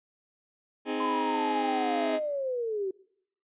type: chord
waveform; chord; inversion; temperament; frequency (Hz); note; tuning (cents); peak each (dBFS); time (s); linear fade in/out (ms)
sawtooth; Ab major; first; just; 259.6 / 311.5 / 415.3; C4 / Eb4 / Ab4; -13 / +2 / 0; -29; 0.85-2.2; 50
type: linear sweep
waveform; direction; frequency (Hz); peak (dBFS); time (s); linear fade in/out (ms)
sine; down; 1033 to 370; -28; 1-2.91; 5
effects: noise-tail reverb RT60 0.7 s tail -23 dB re dry + resampled to 8000 Hz